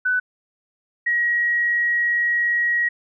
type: tone pair in turn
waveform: sine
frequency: 1499 / 1901.3 Hz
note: F#6 / A#6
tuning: +22 / +34 cents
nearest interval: major third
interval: 412 cents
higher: second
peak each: -17 dBFS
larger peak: neither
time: 0.05-0.2 / 1.06-2.89 s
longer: second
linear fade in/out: 10 ms
effects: none